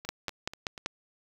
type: two click trains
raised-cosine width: 0.2 ms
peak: -24 / -13 dBFS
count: 4 / 5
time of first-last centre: 0.05-0.778 / 0.09-0.861 s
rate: 4.12 / 5.19 Hz
effects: 7-bit